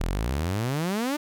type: exponential sweep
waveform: sawtooth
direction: up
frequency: 37.46 to 306.8 Hz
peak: -21 dBFS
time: 0-1.17 s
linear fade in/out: 10 ms
effects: none